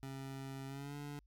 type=tone with pitch glide; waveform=25% pulse; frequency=135.2 to 144.9 Hz; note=C#3 to D3; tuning=-43 to -23 cents; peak=-40 dBFS; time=0.03-1.19 s; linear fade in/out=0 ms; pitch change=+120 cents; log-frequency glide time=0.67-0.96 s; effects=added 50 Hz sine -65 dBFS peak until 1.26 s